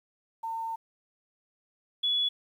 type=tone pair in turn; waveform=sine; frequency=905 / 3403 Hz; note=A5 / G#7; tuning=+48 / +41 cents; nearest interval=octave + major seventh; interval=2293 cents; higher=second; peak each=-31 / -24 dBFS; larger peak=second; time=0.43-0.76 / 2.03-2.29 s; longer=first; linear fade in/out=10 ms; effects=10-bit